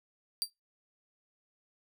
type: tone with exponential decay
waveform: sawtooth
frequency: 4699 Hz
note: D8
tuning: in tune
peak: -22 dBFS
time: 0.42-0.5 s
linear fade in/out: 0 ms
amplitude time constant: 16 ms
effects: noise-tail reverb RT60 0.2 s tail -25 dB re dry